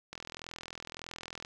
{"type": "click train", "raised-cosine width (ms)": 0.2, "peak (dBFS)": -24, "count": 56, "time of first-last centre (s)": [0.13, 1.449], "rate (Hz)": 41.7, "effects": []}